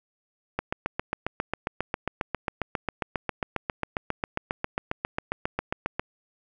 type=click train; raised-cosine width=0.5 ms; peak=-11 dBFS; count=41; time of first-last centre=0.59-5.995 s; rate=7.4 Hz; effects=none